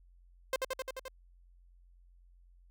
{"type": "tone with echo", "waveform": "sawtooth", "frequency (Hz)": 523.3, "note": "C5", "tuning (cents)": 0, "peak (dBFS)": -25, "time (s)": [0.53, 0.56], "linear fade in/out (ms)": 2, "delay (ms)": 87, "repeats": 6, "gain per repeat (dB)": -2, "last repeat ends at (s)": 1.082, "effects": ["added 44 Hz sine -58 dBFS peak until 2.7 s"]}